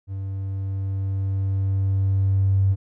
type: tone with level ramp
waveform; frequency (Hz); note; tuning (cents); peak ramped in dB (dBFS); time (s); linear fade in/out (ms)
triangle; 97; G2; -18; -25 to -11; 0.07-2.76; 50
effects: tanh soft clip ceiling -13 dBFS